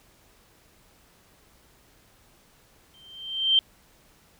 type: tone with exponential growth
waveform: sine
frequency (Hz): 3136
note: G7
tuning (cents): 0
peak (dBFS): -14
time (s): 2.94-3.59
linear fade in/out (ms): 1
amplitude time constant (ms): 140
effects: pink hiss -59 dBFS RMS until 4.39 s